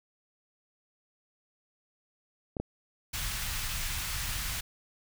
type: clicks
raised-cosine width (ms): 2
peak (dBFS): -22 / -18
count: 2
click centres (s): 2.568 / 2.6
type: band-stop noise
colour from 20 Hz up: pink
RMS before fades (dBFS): -34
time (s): 3.13-4.61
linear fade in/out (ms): 10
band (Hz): 100 to 1500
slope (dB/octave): 12
effects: none